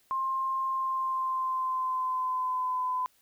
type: tone with pitch glide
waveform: sine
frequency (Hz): 1059 to 1011.2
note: C6 to B5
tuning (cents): +21 to +41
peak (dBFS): -27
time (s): 0.11-3.06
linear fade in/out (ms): 0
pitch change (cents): -80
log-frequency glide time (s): 0.67-2.8
effects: white hiss -66 dBFS RMS until 3.21 s